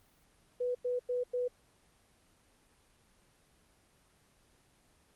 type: tone bursts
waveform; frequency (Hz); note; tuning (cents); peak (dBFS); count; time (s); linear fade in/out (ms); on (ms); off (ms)
sine; 493.9; B4; 0; -30; 4; 0.6-1.482; 10; 150; 94
effects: pink hiss -67 dBFS RMS until 5.15 s + Opus 24 kbps